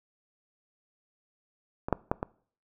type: clicks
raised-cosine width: 1 ms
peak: -18 / -9 / -11 / -16 dBFS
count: 4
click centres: 1.885 / 1.927 / 2.115 / 2.229 s
effects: noise-tail reverb RT60 0.5 s tail -22 dB re dry